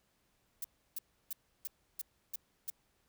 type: noise bursts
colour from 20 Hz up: violet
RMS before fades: -39 dBFS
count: 7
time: 0.62-2.701 s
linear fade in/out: 2 ms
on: 23 ms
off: 320 ms
effects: pink hiss -75 dBFS RMS until 3.08 s